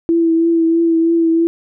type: tone with vibrato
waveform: sine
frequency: 331.2 Hz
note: E4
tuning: 8 cents sharp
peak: -10 dBFS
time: 0.09-1.47 s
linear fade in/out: 0 ms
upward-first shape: triangle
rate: 3.1 Hz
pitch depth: 28 cents each way
effects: none